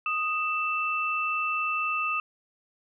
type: tone pair together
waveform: sine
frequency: 1244.5 / 2658 Hz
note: D#6 / E7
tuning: 0 / +14 cents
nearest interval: octave + minor second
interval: 1314 cents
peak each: -28 dBFS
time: 0.06-2.2 s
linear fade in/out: 2 ms
effects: none